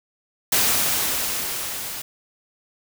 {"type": "noise with level ramp", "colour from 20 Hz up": "white", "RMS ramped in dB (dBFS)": [-18, -32], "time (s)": [0.52, 2.02], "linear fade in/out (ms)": 5, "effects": []}